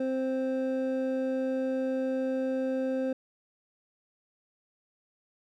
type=tone pair together; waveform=triangle; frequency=261.6 / 524.4 Hz; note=C4 / C5; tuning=0 / +4 cents; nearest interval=octave; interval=1204 cents; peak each=-28 dBFS; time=0-3.13 s; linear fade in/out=5 ms; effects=none